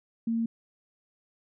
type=tone; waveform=sine; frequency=228.8 Hz; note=A#3; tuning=32 cents flat; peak=-25 dBFS; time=0.27-0.46 s; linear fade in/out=5 ms; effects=none